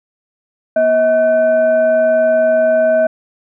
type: tone with frequency modulation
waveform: sine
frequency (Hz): 638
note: D#5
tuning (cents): +43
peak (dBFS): -9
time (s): 0.76-3.07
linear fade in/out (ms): 5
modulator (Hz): 879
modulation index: 0.38
effects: none